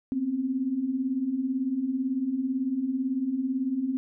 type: beating tone pair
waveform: sine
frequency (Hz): 246.9 / 264.9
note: B3 / C4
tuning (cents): 0 / +22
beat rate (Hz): 18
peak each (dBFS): -32 / -26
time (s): 0.12-3.97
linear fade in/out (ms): 0
effects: none